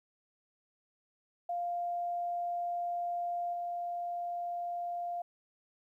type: tone with level steps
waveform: sine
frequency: 698.5 Hz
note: F5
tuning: in tune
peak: -32 / -34 dBFS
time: 1.49-5.22 s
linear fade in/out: 5 ms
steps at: 3.53 s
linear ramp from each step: 2 ms
effects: 12-bit